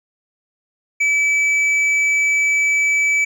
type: tone with hard clipping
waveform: triangle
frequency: 2300 Hz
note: D7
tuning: 37 cents flat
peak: -15 dBFS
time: 1-3.25 s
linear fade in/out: 10 ms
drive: 8 dB
effects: none